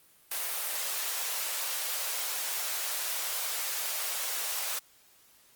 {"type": "high-pass noise", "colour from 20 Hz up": "white", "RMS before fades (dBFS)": -33, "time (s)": [0.31, 4.79], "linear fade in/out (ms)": 5, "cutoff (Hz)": 510, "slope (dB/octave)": 24, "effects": ["white hiss -61 dBFS RMS until 5.55 s", "Opus 32 kbps"]}